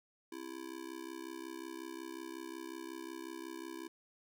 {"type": "tone with amplitude modulation", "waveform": "square", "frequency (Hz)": 332.1, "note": "E4", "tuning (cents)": 13, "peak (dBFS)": -40, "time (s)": [0.32, 3.88], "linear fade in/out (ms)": 5, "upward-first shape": "sine", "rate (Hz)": 65.5, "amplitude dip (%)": 95, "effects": []}